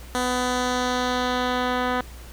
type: tone with low-pass filter sweep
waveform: 10% pulse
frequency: 250 Hz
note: B3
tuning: 21 cents sharp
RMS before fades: -24 dBFS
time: 0.15-2.01 s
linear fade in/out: 0 ms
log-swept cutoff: 9700 to 2400 Hz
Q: 1.2
effects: added 60 Hz sine -39 dBFS peak until 2.32 s + pink hiss -46 dBFS RMS until 2.32 s